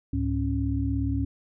sine tone cluster, 69.7 / 106.8 / 274.1 Hz, C#2 / G#2 / C#4, +10 / +49 / -19 cents, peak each -28 dBFS, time 0.13-1.25 s, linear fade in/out 5 ms, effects none

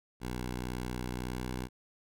10% pulse tone with pitch glide, 61.74 to 62.71 Hz, B1 to B1, 0 to +27 cents, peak -27 dBFS, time 0.2-1.69 s, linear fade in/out 50 ms, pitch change +27 cents, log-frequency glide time 1.19-1.5 s, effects none

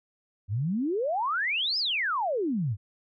sine exponential two-way sweep, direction up then down, 91.5 to 5274 to 91.5 Hz, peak -25 dBFS, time 0.48-2.77 s, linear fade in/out 50 ms, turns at 1.78 s, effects none

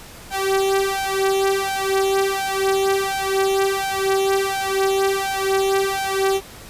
sawtooth tone with flanger, 388.6 Hz, G4, 15 cents flat, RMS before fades -20 dBFS, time 0.3-6.41 s, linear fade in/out 50 ms, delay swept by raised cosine 1.3 to 2.9 ms, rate 1.4 Hz, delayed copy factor +1, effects pink hiss -40 dBFS RMS until 6.69 s + resampled to 32000 Hz

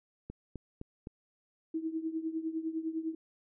click train, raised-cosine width 3 ms, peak -28 dBFS, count 4, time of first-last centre 0.3-1.071 s, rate 3.89 Hz
sine tone with tremolo, 321.9 Hz, E4, 41 cents flat, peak -29 dBFS, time 1.74-3.15 s, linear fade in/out 5 ms, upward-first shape triangle, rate 9.9 Hz, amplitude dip 85%
effects none

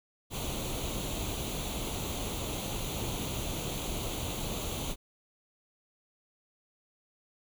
pink noise with comb filter, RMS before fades -35 dBFS, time 0.3-4.96 s, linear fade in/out 50 ms, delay 0.29 ms, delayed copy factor +0.7, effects none

